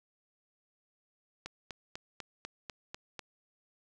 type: click train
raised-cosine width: 0.2 ms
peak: -23 dBFS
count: 8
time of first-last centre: 1.46-3.193 s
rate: 4.04 Hz
effects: none